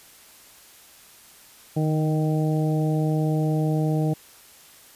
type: harmonic tone with a mistuned harmonic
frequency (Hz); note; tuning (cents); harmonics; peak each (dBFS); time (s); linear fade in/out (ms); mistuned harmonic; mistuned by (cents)
155.56; D#3; 0; 1 / 2 / 3 / 4 / 5; -21 / -27 / -31 / -33 / -35; 1.76-4.14; 10; 1; -16
effects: white hiss -50 dBFS RMS until 4.95 s + resampled to 32000 Hz